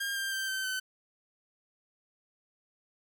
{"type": "tone with pitch steps", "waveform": "sawtooth", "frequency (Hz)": [1610, 1587.8, 1566, 1544.4, 1523.2], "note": ["G6", "G6", "G6", "G6", "F#6"], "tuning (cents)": [46, 22, -2, -26, 50], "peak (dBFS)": -28, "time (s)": [0, 0.8], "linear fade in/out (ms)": 10, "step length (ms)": 160, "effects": []}